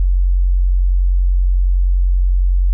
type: tone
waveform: sine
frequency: 45.32 Hz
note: F#1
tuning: 35 cents flat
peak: -10 dBFS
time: 0-2.73 s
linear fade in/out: 0 ms
effects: none